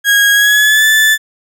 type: tone with pitch glide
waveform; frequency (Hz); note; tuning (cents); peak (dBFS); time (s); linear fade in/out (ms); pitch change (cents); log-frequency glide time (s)
35% pulse; 1642 to 1749.7; G#6 to A6; -20 to -10; -5; 0.04-1.18; 50; +110; 0.33-0.85
effects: none